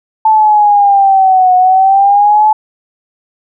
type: exponential two-way sweep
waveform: sine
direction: down then up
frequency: 880 to 730 to 867 Hz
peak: -4 dBFS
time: 0.25-2.53 s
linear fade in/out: 5 ms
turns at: 1.55 s
effects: none